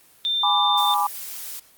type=tone; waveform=sine; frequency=3585 Hz; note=A7; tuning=32 cents sharp; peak=-20 dBFS; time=0.25-0.94 s; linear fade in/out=0 ms
type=chord; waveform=sine; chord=G# diminished; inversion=none; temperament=equal with one note detuned; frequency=824.4 / 987.8 / 1174.7 Hz; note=G#5 / B5 / D6; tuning=-13 / 0 / 0 cents; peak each=-22 / -23 / -23 dBFS; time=0.43-1.07 s; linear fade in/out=5 ms
type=noise; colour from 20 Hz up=blue; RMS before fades=-34 dBFS; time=0.77-1.6 s; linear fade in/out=10 ms
effects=white hiss -54 dBFS RMS until 1.77 s + Opus 32 kbps